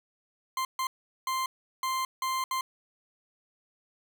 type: tone bursts at uneven times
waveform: 40% pulse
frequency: 1046.5 Hz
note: C6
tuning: in tune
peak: -27 dBFS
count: 6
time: 0.57-0.65 / 0.79-0.87 / 1.27-1.46 / 1.83-2.05 / 2.22-2.44 / 2.51-2.61 s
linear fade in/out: 2 ms
effects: none